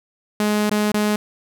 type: tone with dropouts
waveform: sawtooth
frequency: 210 Hz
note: G#3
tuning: 19 cents sharp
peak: -13 dBFS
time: 0.4-1.16 s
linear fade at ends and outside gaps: 2 ms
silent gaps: 0.695-0.712 / 0.918-0.942 s
effects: none